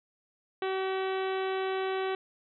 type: harmonic tone with a mistuned harmonic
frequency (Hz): 380.7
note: F#4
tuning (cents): +49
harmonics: 1 / 2 / 3 / 4 / 5 / 6 / 7 / 8 / 9 / 10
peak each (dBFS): -30 / -36 / -40 / -42 / -44 / -46 / -47 / -48 / -49 / -50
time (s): 0.62-2.15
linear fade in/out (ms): 2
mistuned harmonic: 10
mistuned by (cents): +38
effects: none